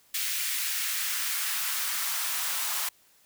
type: noise with high-pass filter sweep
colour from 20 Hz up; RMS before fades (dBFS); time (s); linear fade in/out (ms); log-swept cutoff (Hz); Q
white; -30; 0.14-2.89; 5; 2200 to 910; 1.3
effects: white hiss -62 dBFS RMS until 3.25 s